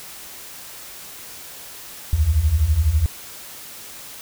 sine beating tone pair, 69.3 / 81.3 Hz, C#2 / E2, 0 / -23 cents, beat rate 12 Hz, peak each -20 / -16 dBFS, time 2.13-3.06 s, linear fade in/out 0 ms, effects white hiss -38 dBFS RMS until 4.21 s

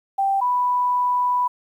sine tone pair in turn, 784 / 987.8 Hz, G5 / B5, 0 / 0 cents, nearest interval major third, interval 400 cents, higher second, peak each -17 dBFS, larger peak neither, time 0.18-0.41 / 0.41-1.48 s, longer second, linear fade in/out 10 ms, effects 9-bit

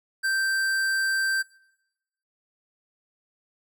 sine tone with tanh clipping, 1565 Hz, G6, 3 cents flat, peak -24 dBFS, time 0.23-1.43 s, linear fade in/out 20 ms, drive 17 dB, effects noise-tail reverb RT60 0.9 s tail -23 dB re dry

